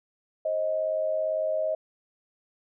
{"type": "tone pair together", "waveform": "sine", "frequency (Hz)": [531, 628.8], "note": ["C5", "D#5"], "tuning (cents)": [25, 18], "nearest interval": "minor third", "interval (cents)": 293, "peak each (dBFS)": [-32, -25], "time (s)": [0.45, 1.75], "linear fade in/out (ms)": 5, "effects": []}